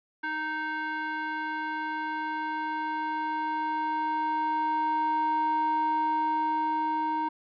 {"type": "tone with band-pass filter sweep", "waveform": "square", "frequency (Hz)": 311.1, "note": "D#4", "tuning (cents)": 0, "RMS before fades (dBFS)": -29, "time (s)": [0.23, 7.29], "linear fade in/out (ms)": 10, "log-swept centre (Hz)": [1400, 820], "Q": 4.1, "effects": ["resampled to 11025 Hz"]}